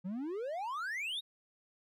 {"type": "exponential sweep", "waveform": "triangle", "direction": "up", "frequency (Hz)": [173.4, 3863], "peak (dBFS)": -34, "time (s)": [0.04, 1.21], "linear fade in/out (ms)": 20, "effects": []}